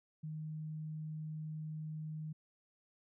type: tone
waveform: sine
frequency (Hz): 155.3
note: D#3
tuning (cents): -3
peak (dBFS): -40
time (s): 0.23-2.33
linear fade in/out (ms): 10
effects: none